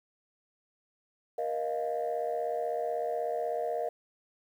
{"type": "chord", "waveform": "sine", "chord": "Bb suspended fourth", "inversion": "none", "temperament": "equal with one note detuned", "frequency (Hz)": [472.9, 622.3, 698.5], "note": ["Bb4", "Eb5", "F5"], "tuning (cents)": [25, 0, 0], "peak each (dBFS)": -33, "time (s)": [1.38, 3.89], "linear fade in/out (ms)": 5, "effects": ["tanh soft clip ceiling -23 dBFS", "10-bit"]}